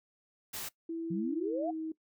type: noise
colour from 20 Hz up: white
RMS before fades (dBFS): -40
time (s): 0.53-0.69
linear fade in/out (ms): 10
type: tone with pitch glide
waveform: sine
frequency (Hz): 330 to 318.4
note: E4 to D#4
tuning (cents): +2 to +40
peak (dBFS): -34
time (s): 0.89-1.92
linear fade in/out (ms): 5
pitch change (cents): -62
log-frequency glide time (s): 1.26-1.77
type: exponential sweep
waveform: sine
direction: up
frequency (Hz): 165.7 to 740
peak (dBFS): -32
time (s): 1.1-1.71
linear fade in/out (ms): 10
effects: noise-tail reverb RT60 0.1 s tail -19 dB re dry